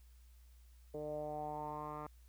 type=tone with low-pass filter sweep; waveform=10% pulse; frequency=150.4 Hz; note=D3; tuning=42 cents sharp; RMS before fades=-43 dBFS; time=0.94-2.07 s; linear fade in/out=5 ms; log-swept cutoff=510 to 1300 Hz; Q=5.4; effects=added 60 Hz sine -58 dBFS peak until 2.28 s + white hiss -73 dBFS RMS until 2.28 s